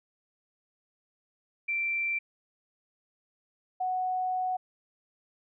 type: tone pair in turn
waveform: sine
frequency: 2349 / 739.9 Hz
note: D7 / F#5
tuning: 0 / 0 cents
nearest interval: octave + minor sixth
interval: 2000 cents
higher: first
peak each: -27 dBFS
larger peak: neither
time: 1.68-2.19 / 3.8-4.57 s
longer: second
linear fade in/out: 10 ms
effects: none